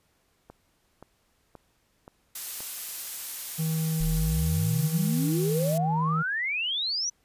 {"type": "click train", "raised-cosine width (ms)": 1, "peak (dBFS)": -30, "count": 5, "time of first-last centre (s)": [0.5, 2.605], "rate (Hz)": 1.9}
{"type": "noise", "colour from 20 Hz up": "blue", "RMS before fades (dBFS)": -34, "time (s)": [2.35, 5.78], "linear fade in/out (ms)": 5}
{"type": "tone", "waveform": "triangle", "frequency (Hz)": 159.4, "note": "D#3", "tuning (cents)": 42, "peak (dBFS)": -23, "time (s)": [3.58, 6.23], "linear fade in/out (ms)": 20}
{"type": "exponential sweep", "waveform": "sine", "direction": "up", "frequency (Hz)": [35.62, 6050], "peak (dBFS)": -26, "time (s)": [4, 7.1], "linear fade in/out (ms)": 10}
{"effects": ["pink hiss -69 dBFS RMS until 7.24 s", "resampled to 32000 Hz"]}